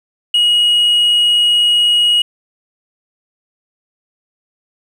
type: tone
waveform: sine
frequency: 2896 Hz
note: F#7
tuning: 38 cents flat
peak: -6 dBFS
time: 0.34-2.22 s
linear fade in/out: 5 ms
effects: tanh soft clip ceiling -8 dBFS + 7-bit